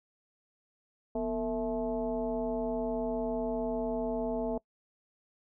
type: tone with frequency modulation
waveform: sine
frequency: 451.6 Hz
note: A4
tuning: 45 cents sharp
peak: -29 dBFS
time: 1.15-4.58 s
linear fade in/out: 5 ms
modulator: 207 Hz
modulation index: 1.4
effects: noise-tail reverb RT60 0.1 s tail -24 dB re dry